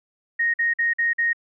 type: tone bursts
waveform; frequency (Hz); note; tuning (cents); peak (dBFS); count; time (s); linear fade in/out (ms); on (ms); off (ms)
sine; 1864.7; A#6; 0; -18; 5; 0.39-1.332; 10; 150; 48
effects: none